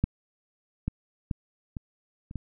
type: clicks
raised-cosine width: 5 ms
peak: -10 / -15 / -16 / -22 / -29 / -20 dBFS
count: 6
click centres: 0.04 / 0.88 / 1.312 / 1.768 / 2.311 / 2.357 s
effects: none